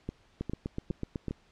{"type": "two click trains", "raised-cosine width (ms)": 3, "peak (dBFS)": [-21, -20], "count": [4, 8], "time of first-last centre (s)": [[0.09, 1.31], [0.41, 1.283]], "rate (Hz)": [2.46, 8.02], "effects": ["pink hiss -64 dBFS RMS until 1.51 s", "low-pass 5000 Hz 12 dB/octave"]}